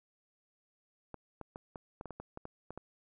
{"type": "clicks", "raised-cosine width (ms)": 1, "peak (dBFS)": -29, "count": 12, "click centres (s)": [1.143, 1.413, 1.559, 1.758, 2.011, 2.057, 2.107, 2.2, 2.374, 2.454, 2.706, 2.776], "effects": []}